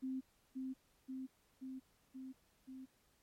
sine tone with echo, 261.6 Hz, C4, in tune, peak -38 dBFS, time 0.02-0.21 s, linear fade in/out 20 ms, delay 530 ms, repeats 5, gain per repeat -2 dB, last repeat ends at 2.86 s, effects pink hiss -74 dBFS RMS until 3.22 s + MP3 64 kbps

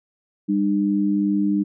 sine tone pair together, 199.3 / 301.9 Hz, G3 / D4, +29 / +48 cents, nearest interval perfect fifth, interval 719 cents, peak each -20 dBFS, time 0.48-1.64 s, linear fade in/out 20 ms, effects none

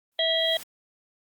white noise with exponential growth, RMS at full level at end -39 dBFS, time 0.12-0.63 s, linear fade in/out 0 ms, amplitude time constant 110 ms
harmonic tone, 652 Hz, E5, 19 cents flat, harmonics 1 / 3 / 5 / 6, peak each -26 / -31 / -24 / -31 dBFS, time 0.19-0.57 s, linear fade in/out 2 ms
effects Opus 24 kbps

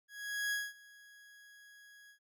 40% pulse tone with ADSR envelope, 1661 Hz, G#6, in tune, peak -31 dBFS, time 0.08-2.19 s, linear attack 440 ms, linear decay 210 ms, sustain -24 dB, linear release 92 ms, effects Opus 48 kbps

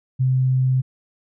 sine tone, 129.7 Hz, C3, 15 cents flat, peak -15 dBFS, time 0.19-0.82 s, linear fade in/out 20 ms, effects none

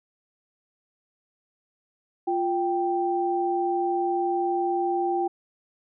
sine tone pair together, 349.8 / 784 Hz, F4 / G5, +3 / 0 cents, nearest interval octave + major second, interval 1397 cents, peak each -25 dBFS, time 2.27-5.28 s, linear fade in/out 10 ms, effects none

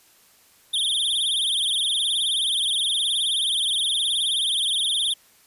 square tone with vibrato, 3400 Hz, G#7, 40 cents sharp, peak -21 dBFS, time 0.73-5.14 s, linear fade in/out 10 ms, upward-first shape triangle, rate 19 Hz, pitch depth 180 cents each way, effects white hiss -56 dBFS RMS until 5.46 s + resampled to 32000 Hz

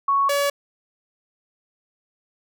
sine / sawtooth tone pair in turn, 1110 / 567.6 Hz, C#6 / C#5, +2 / +41 cents, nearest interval octave, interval 1161 cents, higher first, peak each -16 / -15 dBFS, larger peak second, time 0.08-0.29 / 0.29-0.5 s, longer neither, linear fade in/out 5 ms, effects none

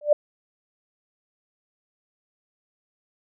sine tone with exponential growth, 592 Hz, D5, 14 cents sharp, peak -9 dBFS, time 0.01-0.13 s, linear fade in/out 5 ms, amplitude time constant 26 ms, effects none

